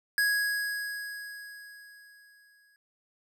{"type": "tone with exponential decay", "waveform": "square", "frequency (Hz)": 1661.2, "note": "G#6", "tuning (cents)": 0, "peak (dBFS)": -23, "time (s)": [0.18, 2.76], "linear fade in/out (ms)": 1, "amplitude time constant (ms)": 560, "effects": []}